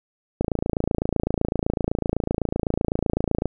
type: click train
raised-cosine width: 2 ms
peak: -8 dBFS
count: 86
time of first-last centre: 0.41-3.457 s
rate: 27.9 Hz
effects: none